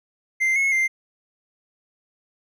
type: tone with pitch steps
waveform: triangle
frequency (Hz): 2086 / 2180 / 2092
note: C7 / C#7 / C7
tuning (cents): -6 / -29 / -1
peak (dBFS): -16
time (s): 0.4-0.88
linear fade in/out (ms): 20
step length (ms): 160
effects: none